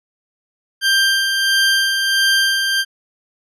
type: tone with tremolo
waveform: 20% pulse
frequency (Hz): 1580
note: G6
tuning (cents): +13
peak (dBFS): -7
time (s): 0.81-2.85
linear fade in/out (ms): 50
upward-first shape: sine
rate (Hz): 1.5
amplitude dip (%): 40
effects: low-pass 11000 Hz 12 dB/octave